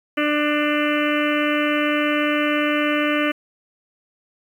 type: harmonic tone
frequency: 297.1 Hz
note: D4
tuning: 20 cents sharp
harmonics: 1 / 2 / 4 / 5 / 6 / 7 / 8 / 9 / 10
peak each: -21 / -24 / -27 / -28 / -29 / -29 / -30 / -31 / -31 dBFS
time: 0.17-3.32 s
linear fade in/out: 10 ms
effects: 8-bit

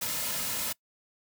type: noise with comb filter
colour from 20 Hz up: white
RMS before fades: -32 dBFS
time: 0.01-0.73 s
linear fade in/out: 10 ms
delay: 2.6 ms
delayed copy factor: -0.6
effects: noise-tail reverb RT60 0.1 s tail -23 dB re dry

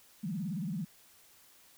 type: tone with vibrato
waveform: sine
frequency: 183 Hz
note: F#3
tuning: 19 cents flat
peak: -33 dBFS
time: 0.23-0.85 s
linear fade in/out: 10 ms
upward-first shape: sine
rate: 18 Hz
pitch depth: 290 cents each way
effects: white hiss -61 dBFS RMS until 1.77 s

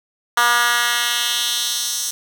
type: tone with high-pass filter sweep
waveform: 10% pulse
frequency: 239.1 Hz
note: A#3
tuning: 44 cents sharp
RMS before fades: -19 dBFS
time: 0.37-2.11 s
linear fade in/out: 5 ms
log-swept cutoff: 1200 to 6000 Hz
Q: 1.6
effects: 7-bit

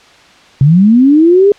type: linear sweep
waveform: sine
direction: up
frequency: 130 to 415.3 Hz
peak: -3 dBFS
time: 0.61-1.52 s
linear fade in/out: 2 ms
effects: white hiss -41 dBFS RMS until 1.58 s + low-pass 4000 Hz 12 dB/octave

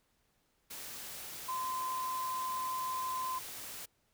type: tone in noise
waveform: sine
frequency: 1030 Hz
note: C6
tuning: 28 cents flat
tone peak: -34 dBFS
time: 1.48-3.39 s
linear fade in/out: 10 ms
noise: white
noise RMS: -45 dBFS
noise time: 0.7-3.86 s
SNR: +8 dB
effects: pink hiss -75 dBFS RMS until 4.13 s

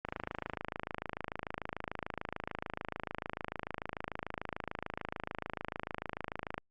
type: click train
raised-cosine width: 0.5 ms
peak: -21 dBFS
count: 176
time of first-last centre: 0.05-6.58 s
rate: 26.8 Hz
effects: Opus 48 kbps

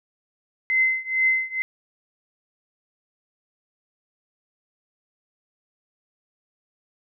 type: tone with tremolo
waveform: sine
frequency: 2059 Hz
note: C7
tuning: 28 cents flat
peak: -15 dBFS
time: 0.7-1.62 s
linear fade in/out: 0 ms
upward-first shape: triangle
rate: 2.2 Hz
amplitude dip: 95%
effects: none

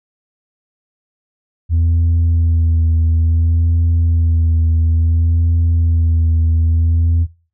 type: tone with vibrato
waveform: sine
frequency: 82.5 Hz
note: E2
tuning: 2 cents sharp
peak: -8 dBFS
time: 1.69-7.27 s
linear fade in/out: 50 ms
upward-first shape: sine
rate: 0.58 Hz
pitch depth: 24 cents each way
effects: noise-tail reverb RT60 0.4 s tail -21 dB re dry + tanh soft clip ceiling -9 dBFS

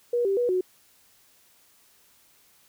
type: tone with pitch steps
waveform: sine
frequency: 480.6 / 391.9 / 485.6 / 367.5 Hz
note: B4 / G4 / B4 / F#4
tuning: -47 / 0 / -29 / -12 cents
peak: -21 dBFS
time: 0.13-0.61 s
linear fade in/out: 5 ms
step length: 120 ms
effects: white hiss -60 dBFS RMS until 2.68 s

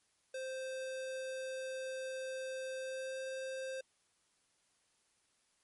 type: tone with pitch glide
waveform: square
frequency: 523 to 526.6 Hz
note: C5 to C5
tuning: -1 to +11 cents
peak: -40 dBFS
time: 0.34-3.81 s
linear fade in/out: 5 ms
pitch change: +12 cents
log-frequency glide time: 2.79-3.2 s
effects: white hiss -75 dBFS RMS until 5.63 s + MP3 48 kbps

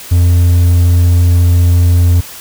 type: tone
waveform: triangle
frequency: 87.31 Hz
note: F2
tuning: in tune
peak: -3 dBFS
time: 0.11-2.21 s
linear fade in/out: 10 ms
effects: white hiss -30 dBFS RMS until 2.4 s

